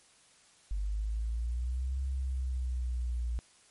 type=exponential two-way sweep; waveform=sine; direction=up then down; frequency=48.76 to 67 to 58.6 Hz; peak=-30 dBFS; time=0.71-3.39 s; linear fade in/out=0 ms; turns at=2.01 s; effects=white hiss -62 dBFS RMS until 3.7 s + MP3 48 kbps